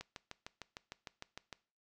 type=click train; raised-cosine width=0.2 ms; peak=-27 dBFS; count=11; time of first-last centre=0.01-1.527 s; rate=6.59 Hz; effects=noise-tail reverb RT60 0.4 s tail -20 dB re dry